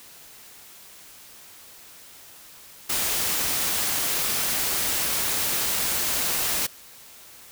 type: noise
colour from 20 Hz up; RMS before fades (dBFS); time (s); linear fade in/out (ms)
white; -25; 2.89-6.67; 10
effects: white hiss -47 dBFS RMS until 7.51 s